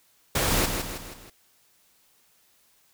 pink noise with echo, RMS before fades -24 dBFS, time 0.35-0.66 s, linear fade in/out 5 ms, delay 160 ms, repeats 4, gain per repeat -6 dB, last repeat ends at 1.3 s, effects white hiss -63 dBFS RMS until 2.93 s

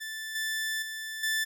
sawtooth tone with level steps, 1760 Hz, A6, in tune, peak -32 / -26 / -32 / -23 dBFS, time 0-1.45 s, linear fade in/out 20 ms, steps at 0.35 / 0.82 / 1.23 s, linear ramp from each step 5 ms, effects none

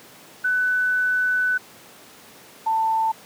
sine tone pair in turn, 1500 / 890.3 Hz, F#6 / A5, +23 / +20 cents, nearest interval major sixth, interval 903 cents, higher first, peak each -18 dBFS, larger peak neither, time 0.44-1.58 / 2.66-3.12 s, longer first, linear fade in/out 10 ms, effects pink hiss -46 dBFS RMS until 3.25 s + high-pass 200 Hz 12 dB/octave

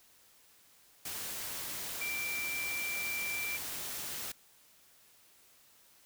sine tone in noise, 2349 Hz, D7, in tune, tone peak -35 dBFS, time 2.01-3.57 s, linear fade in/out 5 ms, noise white, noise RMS -40 dBFS, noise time 1.05-4.32 s, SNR +2 dB, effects white hiss -63 dBFS RMS until 6.05 s

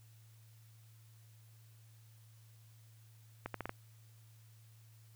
accelerating click train, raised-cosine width 0.5 ms, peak -24 dBFS, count 5, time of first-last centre 3.46-3.694 s, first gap 83 ms, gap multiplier 0.77, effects added 111 Hz sine -58 dBFS peak until 5.15 s + white hiss -69 dBFS RMS until 5.15 s

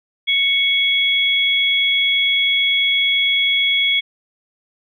sine tone pair together, 2217 / 3344 Hz, C#7 / G#7, 0 / +11 cents, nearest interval perfect fifth, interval 711 cents, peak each -17 / -16 dBFS, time 0.27-4.01 s, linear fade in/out 20 ms, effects none

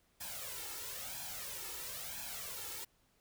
white noise with flanger, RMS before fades -44 dBFS, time 0.2-2.85 s, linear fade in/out 10 ms, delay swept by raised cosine 1.2 to 2.3 ms, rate 1 Hz, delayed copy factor +0.75, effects pink hiss -73 dBFS RMS until 3.2 s

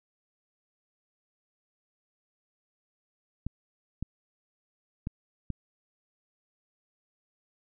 clicks, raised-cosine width 5 ms, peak -20 dBFS, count 4, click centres 3.466 / 4.026 / 5.071 / 5.503 s, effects none

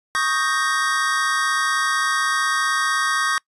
square chord, Eb dominant seventh, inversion third, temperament equal, 1108.7 / 1244.5 / 1568 / 1864.7 Hz, Db6 / Eb6 / G6 / Bb6, 0 / 0 / 0 / 0 cents, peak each -25 dBFS, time 0.15-3.38 s, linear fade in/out 0 ms, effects noise-tail reverb RT60 0.1 s tail -26 dB re dry + resampled to 24000 Hz

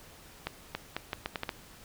accelerating click train, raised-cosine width 0.3 ms, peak -16 dBFS, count 8, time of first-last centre 0.47-1.492 s, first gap 280 ms, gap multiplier 0.77, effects pink hiss -53 dBFS RMS until 1.84 s

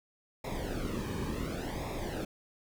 brown noise with flanger, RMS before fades -36 dBFS, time 0.44-2.25 s, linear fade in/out 5 ms, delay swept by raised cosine 0.66 to 1.48 ms, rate 0.69 Hz, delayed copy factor -0.75, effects none

